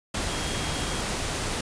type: tone in noise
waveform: sine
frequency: 3260 Hz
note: G#7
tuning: 33 cents flat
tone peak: -39 dBFS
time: 0.29-1.01 s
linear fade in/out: 5 ms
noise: pink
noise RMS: -29 dBFS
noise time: 0.14-1.61 s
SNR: -13 dB
effects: resampled to 22050 Hz